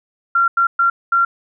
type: tone bursts at uneven times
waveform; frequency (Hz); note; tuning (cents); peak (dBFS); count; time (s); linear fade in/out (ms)
sine; 1375; F6; -27; -11; 4; 0.35-0.48 / 0.57-0.67 / 0.79-0.9 / 1.12-1.25; 5
effects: none